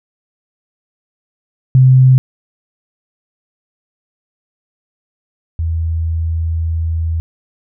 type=tone pair in turn; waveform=sine; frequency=129.8 / 81.77 Hz; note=C3 / E2; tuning=-13 / -13 cents; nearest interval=minor sixth; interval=800 cents; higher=first; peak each=-4 / -14 dBFS; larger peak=first; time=1.75-2.18 / 5.59-7.2 s; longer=second; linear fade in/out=0 ms; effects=none